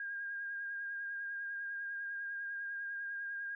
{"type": "tone with vibrato", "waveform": "sine", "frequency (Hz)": 1616, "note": "G#6", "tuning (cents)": -48, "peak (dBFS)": -38, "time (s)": [0, 3.55], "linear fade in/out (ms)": 2, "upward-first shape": "sine", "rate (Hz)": 10, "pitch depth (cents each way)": 22, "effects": []}